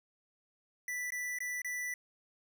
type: tone with dropouts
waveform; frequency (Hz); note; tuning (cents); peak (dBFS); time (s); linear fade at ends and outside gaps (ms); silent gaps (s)
square; 1975.5; B6; 0; -36; 0.88-1.94; 2; 1.105-1.121 / 1.387-1.404 / 1.618-1.646
effects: none